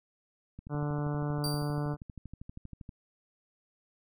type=click train; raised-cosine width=5 ms; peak=-31 dBFS; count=30; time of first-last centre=0.59-2.892 s; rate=12.6 Hz
type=harmonic tone; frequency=146.9 Hz; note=D3; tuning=1 cent sharp; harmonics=1 / 2 / 3 / 4 / 5 / 6 / 7 / 8 / 9 / 10; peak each=-31 / -37 / -41 / -43 / -45 / -47 / -48 / -49 / -50 / -51 dBFS; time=0.69-1.97 s; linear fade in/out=50 ms
type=tone with exponential decay; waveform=sawtooth; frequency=4699 Hz; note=D8; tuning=in tune; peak=-29 dBFS; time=1.44-1.95 s; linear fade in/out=1 ms; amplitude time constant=110 ms
effects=none